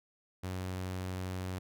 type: tone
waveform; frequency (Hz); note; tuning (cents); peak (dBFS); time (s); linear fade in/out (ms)
sawtooth; 92.5; F#2; 0; -32; 0.43-1.59; 10
effects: none